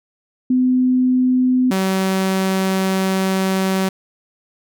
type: tone pair in turn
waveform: sine / sawtooth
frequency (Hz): 254 / 190.28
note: B3 / F#3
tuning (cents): +49 / +49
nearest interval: perfect fourth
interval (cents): 500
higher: first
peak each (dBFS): -12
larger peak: neither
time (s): 0.5-1.71 / 1.71-3.89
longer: second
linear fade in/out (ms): 5
effects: none